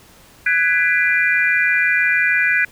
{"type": "chord", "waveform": "sine", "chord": "G# half-diminished seventh", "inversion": "third", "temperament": "just", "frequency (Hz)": [1495.1, 1661.2, 1993.5, 2392], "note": ["F#6", "G#6", "B6", "D7"], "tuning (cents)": [18, 0, 16, 31], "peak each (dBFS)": -19, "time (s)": [0.46, 2.65], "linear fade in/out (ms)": 5, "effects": ["pink hiss -47 dBFS RMS until 2.71 s"]}